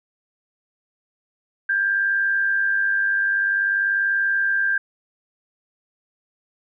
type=tone pair together; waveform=sine; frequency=1586 / 1686.5 Hz; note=G6 / G#6; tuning=+20 / +26 cents; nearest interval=minor second; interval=106 cents; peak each=-18 / -28 dBFS; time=1.69-4.78 s; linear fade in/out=5 ms; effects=none